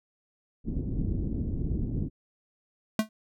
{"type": "low-pass noise", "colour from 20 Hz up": "pink", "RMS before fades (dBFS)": -30, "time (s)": [0.64, 2.1], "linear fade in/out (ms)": 50, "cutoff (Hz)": 310, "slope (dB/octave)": 24}
{"type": "tone with exponential decay", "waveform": "square", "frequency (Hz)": 217.5, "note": "A3", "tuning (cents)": -20, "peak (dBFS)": -19, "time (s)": [2.99, 3.09], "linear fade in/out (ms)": 2, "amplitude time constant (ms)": 20}
{"effects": []}